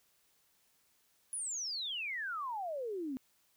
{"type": "exponential sweep", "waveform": "sine", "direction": "down", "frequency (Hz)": [10548, 250.2], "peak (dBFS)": -36, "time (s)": [1.33, 3.17], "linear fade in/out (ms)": 0, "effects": ["white hiss -72 dBFS RMS until 3.56 s"]}